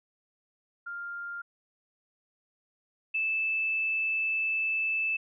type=tone pair in turn; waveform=sine; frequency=1399 / 2630 Hz; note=F6 / E7; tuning=+3 / -5 cents; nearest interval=major seventh; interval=1092 cents; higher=second; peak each=-35 / -26 dBFS; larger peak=second; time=0.86-1.42 / 3.14-5.17 s; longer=second; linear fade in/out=10 ms; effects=none